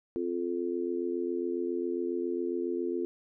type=chord; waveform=sine; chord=F major; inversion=second; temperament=just; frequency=261.9 / 349.2 / 436.5 Hz; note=C4 / F4 / A4; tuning=+2 / 0 / -14 cents; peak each=-36 / -31 / -36 dBFS; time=0.16-3.05 s; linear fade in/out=0 ms; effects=none